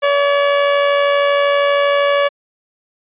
sawtooth tone with amplitude modulation, 569 Hz, C#5, 45 cents sharp, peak -6 dBFS, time 0.02-2.29 s, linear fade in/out 20 ms, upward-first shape sine, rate 92.7 Hz, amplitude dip 35%, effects resampled to 8000 Hz

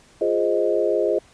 sine chord, F minor seventh, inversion none, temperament equal, 349.2 / 415.3 / 523.3 / 622.3 Hz, F4 / Ab4 / C5 / Eb5, 0 / 0 / 0 / 0 cents, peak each -24 / -22 / -24 / -23 dBFS, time 0.21-1.19 s, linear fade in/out 5 ms, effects pink hiss -53 dBFS RMS until 1.33 s + resampled to 22050 Hz

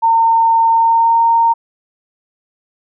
sine tone with pitch glide, 911 to 921.6 Hz, A#5 to A#5, -40 to -20 cents, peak -8 dBFS, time 0.02-1.54 s, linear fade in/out 20 ms, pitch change +20 cents, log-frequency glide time 0.71-1.23 s, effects none

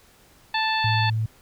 harmonic tone, 880 Hz, A5, in tune, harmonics 1 / 2 / 3 / 4 / 5, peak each -24 / -27 / -29 / -30 / -31 dBFS, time 0.54-1.1 s, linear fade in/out 5 ms
sine tone, 110.5 Hz, A2, 8 cents sharp, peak -21 dBFS, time 0.84-1.26 s, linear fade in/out 5 ms
effects pink hiss -55 dBFS RMS until 1.41 s

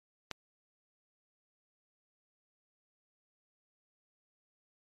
click, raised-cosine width 0.2 ms, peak -18 dBFS, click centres 0.313 s, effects MP3 64 kbps

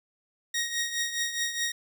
15% pulse tone with tremolo, 1875 Hz, A#6, 10 cents sharp, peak -19 dBFS, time 0.54-1.72 s, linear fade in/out 5 ms, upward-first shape triangle, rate 4.8 Hz, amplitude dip 70%, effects none

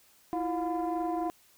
sine tone cluster, 326.8 / 350.3 / 713 / 1009 Hz, E4 / F4 / F5 / B5, -15 / +5 / +36 / +37 cents, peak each -31 / -37 / -31 / -38 dBFS, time 0.33-1.3 s, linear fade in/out 0 ms, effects tanh soft clip ceiling -23 dBFS + white hiss -62 dBFS RMS until 1.57 s

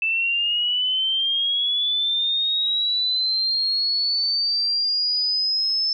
sine linear sweep, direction up, 2637 to 5274 Hz, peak -19 dBFS, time 0.02-5.93 s, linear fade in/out 2 ms, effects none

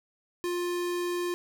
square tone, 352 Hz, F4, 14 cents sharp, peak -29 dBFS, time 0.44-1.34 s, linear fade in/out 0 ms, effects none

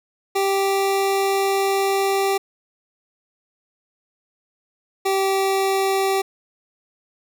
25% pulse tone pair in turn, 391.5 / 387.7 Hz, G4 / G4, -2 / -19 cents, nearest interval unison, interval 17 cents, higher first, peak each -14 dBFS, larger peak neither, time 0.35-2.38 / 5.05-6.22 s, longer first, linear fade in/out 10 ms, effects none

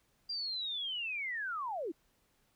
sine linear sweep, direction down, 4802 to 285.6 Hz, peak -35 dBFS, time 0.29-1.92 s, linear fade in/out 10 ms, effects pink hiss -73 dBFS RMS until 2.55 s

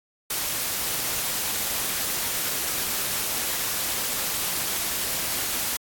white noise, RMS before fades -27 dBFS, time 0.3-5.77 s, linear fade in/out 5 ms, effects AAC 64 kbps

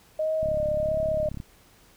sine tone with vibrato, 620 Hz, D#5, 6 cents flat, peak -23 dBFS, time 0.19-1.29 s, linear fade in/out 5 ms, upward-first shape sine, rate 1.5 Hz, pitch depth 34 cents each way
click train, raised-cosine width 5 ms, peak -23 dBFS, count 35, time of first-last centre 0.43-1.401 s, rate 35 Hz
effects pink hiss -57 dBFS RMS until 1.96 s

